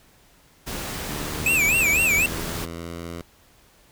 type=noise; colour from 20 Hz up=pink; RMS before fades=-31 dBFS; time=0.66-2.66 s; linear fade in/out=20 ms
type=tone with pitch glide; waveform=10% pulse; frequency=74.2 to 84.74 Hz; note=D2 to E2; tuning=+18 to +48 cents; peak=-24 dBFS; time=1.08-3.22 s; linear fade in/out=10 ms; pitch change=+230 cents; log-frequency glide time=1.18-2.89 s
type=tone with vibrato; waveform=square; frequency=2493 Hz; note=D#7; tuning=3 cents sharp; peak=-18 dBFS; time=1.46-2.26 s; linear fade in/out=2 ms; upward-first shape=sine; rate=4 Hz; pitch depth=170 cents each way
effects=pink hiss -56 dBFS RMS until 3.91 s